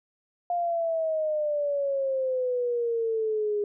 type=exponential sweep; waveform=sine; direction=down; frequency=706 to 410 Hz; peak=-24 dBFS; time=0.5-3.64 s; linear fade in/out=2 ms; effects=none